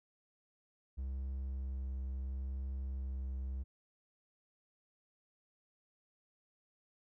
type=tone with vibrato; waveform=triangle; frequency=66 Hz; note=C2; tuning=16 cents sharp; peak=-35 dBFS; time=0.97-3.64 s; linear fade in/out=20 ms; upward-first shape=triangle; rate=0.73 Hz; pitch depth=14 cents each way; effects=none